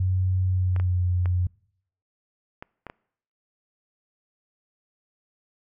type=tone with pitch glide; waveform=sine; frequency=92.8 to 89.9 Hz; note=F#2 to F#2; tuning=+6 to -49 cents; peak=-20 dBFS; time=0-1.47 s; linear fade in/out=5 ms; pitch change=-55 cents; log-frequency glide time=0.46-1.02 s
type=clicks; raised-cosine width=0.5 ms; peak=-22 dBFS; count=6; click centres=0.763 / 0.799 / 1.258 / 2.625 / 2.867 / 2.899 s
effects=noise-tail reverb RT60 0.7 s tail -25 dB re dry